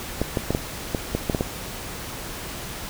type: clicks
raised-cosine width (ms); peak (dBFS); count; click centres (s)
2; -8; 9; 0.216 / 0.372 / 0.506 / 0.549 / 0.948 / 1.15 / 1.298 / 1.348 / 1.409
effects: pink hiss -34 dBFS RMS until 2.89 s